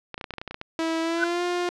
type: clicks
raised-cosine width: 0.3 ms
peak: -18 dBFS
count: 12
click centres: 0.143 / 0.179 / 0.212 / 0.242 / 0.307 / 0.338 / 0.383 / 0.415 / 0.477 / 0.51 / 0.544 / 0.614 s
type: tone with pitch glide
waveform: sawtooth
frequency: 326 to 353.5 Hz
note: E4 to F4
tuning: -19 to +21 cents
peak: -20 dBFS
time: 0.79-1.69 s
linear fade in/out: 0 ms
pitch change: +140 cents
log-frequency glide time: 1.01-1.43 s
type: tone with exponential growth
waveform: sine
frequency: 1500 Hz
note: F#6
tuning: 23 cents sharp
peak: -15 dBFS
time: 1.16-1.24 s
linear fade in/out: 2 ms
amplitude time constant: 16 ms
effects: low-pass 6000 Hz 12 dB/octave